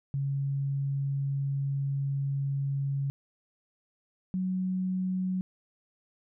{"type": "tone pair in turn", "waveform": "sine", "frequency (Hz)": [138.59, 185.53], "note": ["C#3", "F#3"], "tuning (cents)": [0, 5], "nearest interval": "perfect fourth", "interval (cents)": 505, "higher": "second", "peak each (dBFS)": -27, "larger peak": "neither", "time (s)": [[0.14, 3.1], [4.34, 5.41]], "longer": "first", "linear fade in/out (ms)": 0, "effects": []}